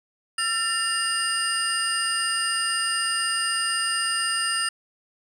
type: tone cluster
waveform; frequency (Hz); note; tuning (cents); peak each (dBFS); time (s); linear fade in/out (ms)
sine; 1353 / 1796 / 2816 / 4925 / 9000; E6 / A6 / F7 / D#8 / C#9; +45 / +35 / +14 / -19 / +25; -28; 0.38-4.69; 5
effects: tanh soft clip ceiling -15 dBFS + 9-bit